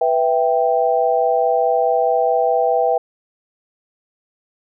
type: chord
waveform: sine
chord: E minor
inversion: second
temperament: equal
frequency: 493.9 / 659.3 / 784 Hz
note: B4 / E5 / G5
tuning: 0 / 0 / 0 cents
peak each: -18 dBFS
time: 0.01-2.98 s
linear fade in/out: 5 ms
effects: none